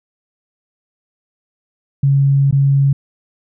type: tone with dropouts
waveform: sine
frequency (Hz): 138.59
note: C#3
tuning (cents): 0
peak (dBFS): -9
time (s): 2.03-2.93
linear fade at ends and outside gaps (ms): 5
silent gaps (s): 2.511-2.525
effects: none